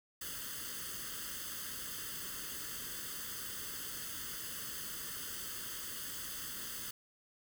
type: noise with comb filter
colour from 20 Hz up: white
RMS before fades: -43 dBFS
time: 0.21-6.91 s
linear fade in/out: 5 ms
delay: 0.63 ms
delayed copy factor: +0.85
effects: none